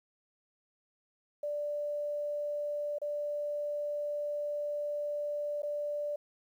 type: tone with dropouts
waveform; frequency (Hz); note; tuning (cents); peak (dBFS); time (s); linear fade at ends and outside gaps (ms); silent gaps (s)
sine; 587.3; D5; 0; -32; 1.43-6.16; 5; 2.985-3.016 / 5.621-5.631
effects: 11-bit